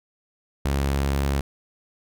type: tone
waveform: sawtooth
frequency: 69.3 Hz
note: C#2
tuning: in tune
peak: -17 dBFS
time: 0.65-1.41 s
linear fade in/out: 5 ms
effects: none